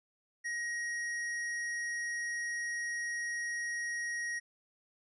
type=tone with hard clipping; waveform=sine; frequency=1887 Hz; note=A#6; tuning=21 cents sharp; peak=-36 dBFS; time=0.44-4.4 s; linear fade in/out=20 ms; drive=11 dB; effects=resampled to 24000 Hz